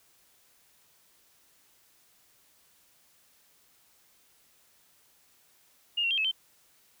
sine tone with pitch steps, 2838 / 2739 / 3183 / 2589 / 3104 Hz, F7 / F7 / G7 / E7 / G7, +27 / -34 / +26 / -32 / -18 cents, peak -25 dBFS, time 5.97-6.315 s, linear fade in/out 10 ms, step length 69 ms, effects white hiss -64 dBFS RMS until 7 s

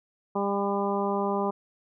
harmonic tone, 200 Hz, G3, 35 cents sharp, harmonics 1 / 2 / 3 / 4 / 5 / 6, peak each -30 / -29 / -33 / -32 / -32 / -37 dBFS, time 0.35-1.51 s, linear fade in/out 10 ms, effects none

